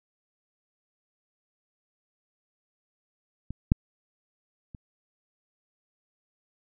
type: clicks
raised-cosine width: 5 ms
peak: -22 / -6 / -29 dBFS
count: 3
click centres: 3.506 / 3.719 / 4.748 s
effects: none